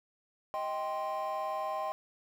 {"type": "chord", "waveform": "triangle", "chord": "C minor", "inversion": "first", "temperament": "just", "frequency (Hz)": [627.9, 784.9, 1046.5], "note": ["Eb5", "G5", "C6"], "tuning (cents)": [16, 2, 0], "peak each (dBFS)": -34, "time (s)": [0.54, 1.92], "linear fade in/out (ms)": 0, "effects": ["tanh soft clip ceiling -26 dBFS", "10-bit"]}